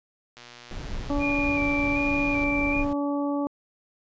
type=click train; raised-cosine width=0.2 ms; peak=-27 dBFS; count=249; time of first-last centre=0.37-2.437 s; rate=120 Hz
type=noise; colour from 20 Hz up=brown; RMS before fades=-33 dBFS; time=0.71-2.93 s; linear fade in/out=2 ms
type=harmonic tone; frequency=285.9 Hz; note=D4; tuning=46 cents flat; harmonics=1 / 2 / 3 / 4; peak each=-25 / -31 / -35 / -37 dBFS; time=1.1-3.47 s; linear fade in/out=0 ms
type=tone with vibrato; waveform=sine; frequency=2388 Hz; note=D7; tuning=28 cents sharp; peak=-26 dBFS; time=1.19-2.85 s; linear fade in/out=50 ms; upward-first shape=square; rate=1.3 Hz; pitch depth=27 cents each way
effects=resampled to 16000 Hz